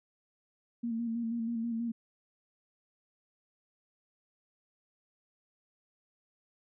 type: tone with vibrato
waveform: sine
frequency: 231 Hz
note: A#3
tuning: 16 cents flat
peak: -31 dBFS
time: 0.83-1.92 s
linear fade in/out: 10 ms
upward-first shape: square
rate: 6.2 Hz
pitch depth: 32 cents each way
effects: none

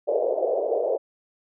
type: band-pass noise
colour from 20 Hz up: pink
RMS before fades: -24 dBFS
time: 0.07-0.98 s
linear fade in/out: 20 ms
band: 430 to 640 Hz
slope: 48 dB/octave
effects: none

